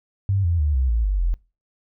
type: tone with pitch steps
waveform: sine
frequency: 98 / 85.31 / 74.27 / 64.66 / 56.29 / 49 / 42.66 Hz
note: G2 / F2 / D2 / C2 / A1 / G1 / F1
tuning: 0 / -40 / +20 / -20 / +40 / 0 / -40 cents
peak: -17 dBFS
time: 0.29-1.34 s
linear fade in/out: 0 ms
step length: 150 ms
effects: noise-tail reverb RT60 0.3 s tail -23 dB re dry